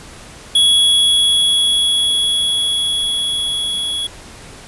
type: tone with level ramp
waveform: square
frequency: 3356 Hz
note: G#7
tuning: 17 cents sharp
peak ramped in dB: -9 to -19 dBFS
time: 0.55-4.07 s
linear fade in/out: 5 ms
effects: pink hiss -37 dBFS RMS until 4.67 s + resampled to 24000 Hz